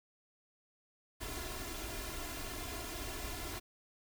pink noise with comb filter, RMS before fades -42 dBFS, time 1.2-3.6 s, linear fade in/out 20 ms, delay 2.9 ms, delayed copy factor +0.8, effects none

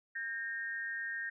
sine tone pair together, 1598.7 / 1846 Hz, G6 / A#6, +34 / -17 cents, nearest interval major second, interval 249 cents, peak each -40 / -38 dBFS, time 0.15-1.3 s, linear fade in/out 10 ms, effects none

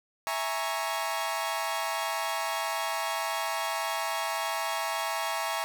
sawtooth chord, A# half-diminished seventh, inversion second, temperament equal, 659.3 / 830.6 / 932.3 / 1108.7 Hz, E5 / G#5 / A#5 / C#6, 0 / 0 / 0 / 0 cents, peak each -31 dBFS, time 0.27-5.64 s, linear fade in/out 0 ms, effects none

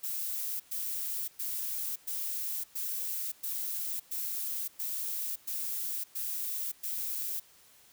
violet noise bursts, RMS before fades -35 dBFS, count 11, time 0.03-7.4 s, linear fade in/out 10 ms, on 570 ms, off 110 ms, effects white hiss -60 dBFS RMS until 7.92 s

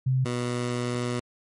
sine / 15% pulse tone pair in turn, 130.1 / 122.2 Hz, C3 / B2, -9 / -18 cents, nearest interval minor second, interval 109 cents, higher first, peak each -20 dBFS, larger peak neither, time 0.06-0.25 / 0.25-1.2 s, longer second, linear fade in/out 10 ms, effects MP3 48 kbps

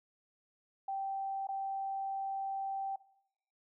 sine tone with dropouts, 780 Hz, G5, 9 cents flat, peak -34 dBFS, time 0.88-2.96 s, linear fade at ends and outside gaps 5 ms, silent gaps 1.471-1.487 s, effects noise-tail reverb RT60 0.7 s tail -18 dB re dry

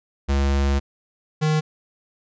square tone pair in turn, 69.3 / 154.54 Hz, C#2 / D#3, 0 / -11 cents, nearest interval octave + major second, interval 1389 cents, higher second, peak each -18 dBFS, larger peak neither, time 0.28-0.8 / 1.41-1.61 s, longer first, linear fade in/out 20 ms, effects resampled to 16000 Hz

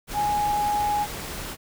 sine tone in noise, 830.6 Hz, G#5, in tune, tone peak -21 dBFS, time 0.13-1.07 s, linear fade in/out 50 ms, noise pink, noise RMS -34 dBFS, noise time 0.07-1.57 s, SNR +10 dB, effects none

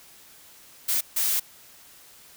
blue noise bursts at uneven times, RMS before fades -24 dBFS, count 2, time 0.88-1.01 / 1.16-1.4 s, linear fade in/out 10 ms, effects white hiss -51 dBFS RMS until 2.36 s

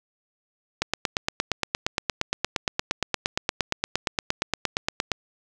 click train, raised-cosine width 0.2 ms, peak -5 dBFS, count 38, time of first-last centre 0.82-5.117 s, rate 8.61 Hz, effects none

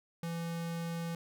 square tone, 167.8 Hz, E3, 31 cents sharp, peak -36 dBFS, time 0.23-1.15 s, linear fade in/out 2 ms, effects none

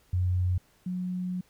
sine tone pair in turn, 90.7 / 181.71 Hz, F#2 / F#3, -34 / -31 cents, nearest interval octave, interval 1203 cents, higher second, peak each -23 / -29 dBFS, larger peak first, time 0.13-0.58 / 0.86-1.41 s, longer second, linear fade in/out 5 ms, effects pink hiss -64 dBFS RMS until 1.49 s

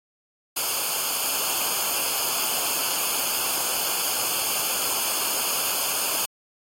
white noise with comb filter, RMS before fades -25 dBFS, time 0.56-6.26 s, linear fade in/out 10 ms, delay 0.52 ms, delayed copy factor -0.8, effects AAC 48 kbps

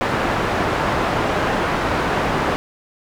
white low-pass noise, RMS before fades -20 dBFS, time 0.01-2.56 s, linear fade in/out 0 ms, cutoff 1200 Hz, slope 12 dB/octave, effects none

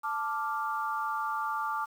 sine chord, D minor, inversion second, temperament equal, 880 / 1174.7 / 1396.9 Hz, A5 / D6 / F6, 0 / 0 / 0 cents, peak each -34 / -32 / -37 dBFS, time 0.03-1.86 s, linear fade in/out 20 ms, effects 9-bit

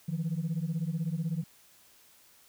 sine beating tone pair, 155.56 / 171.56 Hz, D#3 / F3, 0 / -31 cents, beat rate 16 Hz, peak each -31 dBFS, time 0.08-1.44 s, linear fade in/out 10 ms, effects tanh soft clip ceiling -25 dBFS + white hiss -60 dBFS RMS until 2.48 s

